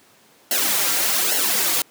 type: noise with flanger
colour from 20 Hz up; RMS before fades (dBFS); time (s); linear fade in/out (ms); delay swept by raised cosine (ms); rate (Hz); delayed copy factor
white; -20; 0.51-1.82; 2; 0.82 to 4.82; 1.2; -0.9
effects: pink hiss -53 dBFS RMS until 1.9 s + high-pass 200 Hz 12 dB/octave